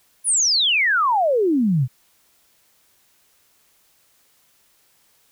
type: exponential sweep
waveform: sine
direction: down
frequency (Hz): 10548 to 116.54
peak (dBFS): -15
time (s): 0.24-1.88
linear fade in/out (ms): 50
effects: white hiss -60 dBFS RMS until 5.31 s